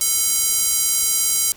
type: tone with high-pass filter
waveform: square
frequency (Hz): 441.5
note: A4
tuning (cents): +6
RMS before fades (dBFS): -19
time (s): 0.01-1.52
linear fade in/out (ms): 0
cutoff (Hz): 7400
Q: 1.2
effects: pink hiss -45 dBFS RMS until 1.56 s